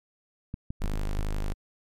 clicks, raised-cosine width 5 ms, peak -21 dBFS, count 5, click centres 0.541 / 0.705 / 0.845 / 0.939 / 1.193 s
square tone, 25.68 Hz, G#0, 19 cents flat, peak -27 dBFS, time 0.8-1.54 s, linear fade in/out 20 ms
effects MP3 96 kbps

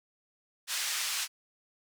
white band-pass noise, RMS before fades -33 dBFS, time 0.67-1.28 s, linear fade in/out 50 ms, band 1400 to 7400 Hz, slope 12 dB/octave, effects none

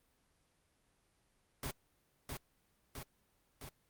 pink noise with echo, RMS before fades -40 dBFS, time 1.63-1.71 s, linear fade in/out 2 ms, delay 660 ms, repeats 3, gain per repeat -3 dB, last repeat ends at 3.69 s, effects pink hiss -75 dBFS RMS until 3.89 s + Opus 32 kbps

